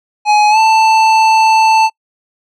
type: tone with pitch glide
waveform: square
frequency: 840 to 883.8 Hz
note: G#5 to A5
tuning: +19 to +7 cents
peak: -7 dBFS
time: 0.25-1.9 s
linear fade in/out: 50 ms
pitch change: +88 cents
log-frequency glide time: 0.5-0.58 s
effects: noise-tail reverb RT60 0.1 s tail -25 dB re dry + low-pass 5000 Hz 12 dB/octave